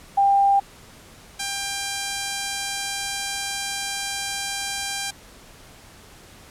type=tone pair in turn; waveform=sine / 5% pulse; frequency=795 / 795 Hz; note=G5 / G5; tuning=+24 / +24 cents; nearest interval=unison; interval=0 cents; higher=neither; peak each=-14 dBFS; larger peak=neither; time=0.17-0.6 / 1.39-5.11 s; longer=second; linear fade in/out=10 ms; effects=pink hiss -47 dBFS RMS until 6.5 s + low-pass 12000 Hz 12 dB/octave